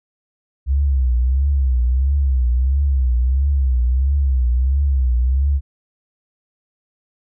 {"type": "tone with vibrato", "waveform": "sine", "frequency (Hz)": 65.41, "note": "C2", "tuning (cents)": 0, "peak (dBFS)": -13, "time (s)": [0.66, 5.61], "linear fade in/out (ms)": 50, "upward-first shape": "triangle", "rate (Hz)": 1.5, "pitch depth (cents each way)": 160, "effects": []}